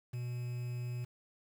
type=tone with quantisation; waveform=triangle; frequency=122.2 Hz; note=B2; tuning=18 cents flat; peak=-34 dBFS; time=0.13-1.05 s; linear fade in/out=10 ms; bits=9; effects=none